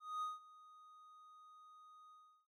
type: tone with ADSR envelope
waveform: triangle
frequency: 1244.5 Hz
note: D#6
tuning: in tune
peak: -36 dBFS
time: 0-2.47 s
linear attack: 220 ms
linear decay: 170 ms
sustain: -21 dB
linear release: 360 ms
effects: none